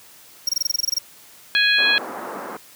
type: tone bursts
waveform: 45% pulse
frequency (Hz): 5588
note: F8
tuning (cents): 0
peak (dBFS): -17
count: 12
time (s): 0.47-0.986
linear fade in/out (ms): 5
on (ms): 21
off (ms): 24
type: harmonic tone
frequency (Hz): 830.6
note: G#5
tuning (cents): 0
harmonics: 2 / 3 / 4 / 5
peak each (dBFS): -18 / -20 / -21 / -22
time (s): 1.55-1.98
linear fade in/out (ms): 0
type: band-pass noise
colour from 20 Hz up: white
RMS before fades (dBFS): -32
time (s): 1.78-2.57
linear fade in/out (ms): 5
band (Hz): 220 to 1300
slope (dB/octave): 24
effects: white hiss -47 dBFS RMS until 2.75 s + high-pass 80 Hz 12 dB/octave